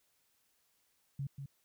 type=tone with echo; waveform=sine; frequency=138.59 Hz; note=C#3; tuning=in tune; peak=-35 dBFS; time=1.19-1.27 s; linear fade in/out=5 ms; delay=190 ms; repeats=1; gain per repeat=-6 dB; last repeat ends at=1.46 s; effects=white hiss -75 dBFS RMS until 1.64 s